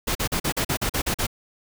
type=noise bursts; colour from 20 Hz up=pink; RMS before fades=-24 dBFS; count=10; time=0.07-1.268 s; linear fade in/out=10 ms; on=82 ms; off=42 ms; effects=none